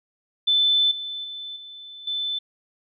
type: tone with level steps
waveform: sine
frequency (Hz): 3520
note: A7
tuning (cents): 0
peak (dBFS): -16 / -29 / -32 / -38 / -24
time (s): 0.47-2.39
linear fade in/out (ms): 10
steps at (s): 0.91 / 1.24 / 1.56 / 2.07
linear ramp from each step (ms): 5
effects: none